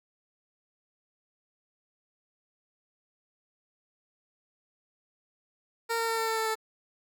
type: tone with pitch steps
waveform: 15% pulse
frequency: 460.4 / 457 / 453.5 / 450.1 / 446.8 / 443.4 / 440.1 Hz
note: A#4 / A#4 / A#4 / A4 / A4 / A4 / A4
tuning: -22 / -34 / -48 / +39 / +27 / +13 / 0 cents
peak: -21 dBFS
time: 5.89-6.555 s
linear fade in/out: 20 ms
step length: 95 ms
effects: none